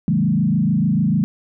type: tone with frequency modulation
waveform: sine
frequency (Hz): 185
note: F#3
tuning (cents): 0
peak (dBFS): -14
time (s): 0.08-1.24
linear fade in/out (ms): 0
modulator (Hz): 26.8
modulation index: 1.7
effects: none